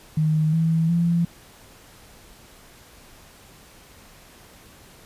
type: tone with pitch steps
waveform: sine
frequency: 155.56 / 162.73 / 170.23 Hz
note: D#3 / E3 / F3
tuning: 0 / -22 / -44 cents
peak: -17 dBFS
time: 0.17-1.25 s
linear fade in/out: 5 ms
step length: 360 ms
effects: pink hiss -49 dBFS RMS until 5.05 s + resampled to 32000 Hz